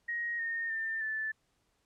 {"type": "tone with pitch steps", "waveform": "sine", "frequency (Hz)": [1882, 1838, 1794.9, 1752.9], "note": ["A#6", "A#6", "A6", "A6"], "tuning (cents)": [16, -25, 34, -7], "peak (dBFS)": -32, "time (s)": [0.08, 1.32], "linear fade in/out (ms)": 10, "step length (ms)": 310, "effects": ["pink hiss -75 dBFS RMS until 1.85 s", "low-pass 10000 Hz 12 dB/octave"]}